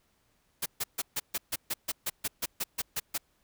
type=noise bursts; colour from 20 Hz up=white; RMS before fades=-31 dBFS; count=15; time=0.62-3.18 s; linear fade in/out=10 ms; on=40 ms; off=140 ms; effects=pink hiss -71 dBFS RMS until 3.43 s